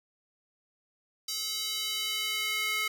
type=tone with high-pass filter sweep; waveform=square; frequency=430.2 Hz; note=A4; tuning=39 cents flat; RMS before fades=-32 dBFS; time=1.28-2.88 s; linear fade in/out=5 ms; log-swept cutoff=4700 to 1900 Hz; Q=2.1; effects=none